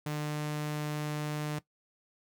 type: tone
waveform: sawtooth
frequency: 150.1 Hz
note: D3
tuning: 38 cents sharp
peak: -28 dBFS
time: 0.06-1.59 s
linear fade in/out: 5 ms
effects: noise-tail reverb RT60 0.1 s tail -17 dB re dry